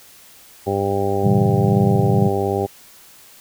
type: harmonic tone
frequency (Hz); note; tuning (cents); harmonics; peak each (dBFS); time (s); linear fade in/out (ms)
99; G2; +18; 1 / 2 / 3 / 4 / 5 / 6 / 7 / 8; -25 / -28 / -29 / -21 / -27 / -29 / -31 / -25; 0.66-2.67; 20
type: chord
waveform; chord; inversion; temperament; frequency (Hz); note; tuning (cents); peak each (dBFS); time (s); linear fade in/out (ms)
sine; A# diminished seventh; none; equal; 116.54 / 138.59 / 164.81 / 196; A#2 / C#3 / E3 / G3; 0 / 0 / 0 / 0; -18 / -22 / -22 / -19; 1.23-2.29; 20
effects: white hiss -46 dBFS RMS until 3.4 s